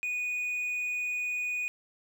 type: tone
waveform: triangle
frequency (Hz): 2471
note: D#7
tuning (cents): -13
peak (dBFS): -28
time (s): 0.03-1.68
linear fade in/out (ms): 0
effects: none